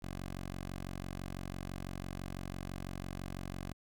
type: tone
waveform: 10% pulse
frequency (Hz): 46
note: F#1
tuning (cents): -9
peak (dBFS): -32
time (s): 0.02-3.73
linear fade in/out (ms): 10
effects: none